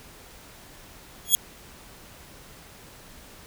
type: tone with exponential growth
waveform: 5% pulse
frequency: 3337 Hz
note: G#7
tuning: 8 cents sharp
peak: -3 dBFS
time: 1.25-1.35 s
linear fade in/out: 0 ms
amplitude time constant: 21 ms
effects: pink hiss -48 dBFS RMS until 3.46 s